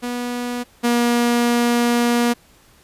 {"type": "tone pair in turn", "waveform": "sawtooth", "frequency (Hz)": [243.6, 238.7], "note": ["B3", "A#3"], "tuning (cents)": [-24, 41], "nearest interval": "unison", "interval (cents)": 35, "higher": "first", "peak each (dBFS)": [-19, -11], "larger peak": "second", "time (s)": [[0.02, 0.64], [0.83, 2.34]], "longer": "second", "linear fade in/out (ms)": 20, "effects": ["pink hiss -52 dBFS RMS until 2.83 s", "resampled to 32000 Hz"]}